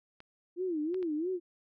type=clicks; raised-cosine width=0.3 ms; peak=-34 dBFS; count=3; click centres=0.204 / 0.944 / 1.028 s
type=tone with vibrato; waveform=sine; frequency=334.7 Hz; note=E4; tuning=26 cents sharp; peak=-30 dBFS; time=0.56-1.4 s; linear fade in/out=50 ms; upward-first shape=sine; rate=3 Hz; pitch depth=200 cents each way
effects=none